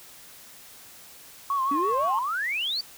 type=tone with vibrato; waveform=sine; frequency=1088 Hz; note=C#6; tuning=33 cents flat; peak=-22 dBFS; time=1.5-2.19 s; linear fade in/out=2 ms; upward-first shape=sine; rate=5.9 Hz; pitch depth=67 cents each way
type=exponential sweep; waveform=sine; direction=up; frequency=271.1 to 4709 Hz; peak=-25 dBFS; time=1.71-2.81 s; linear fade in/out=5 ms
effects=tanh soft clip ceiling -16 dBFS + white hiss -48 dBFS RMS until 2.97 s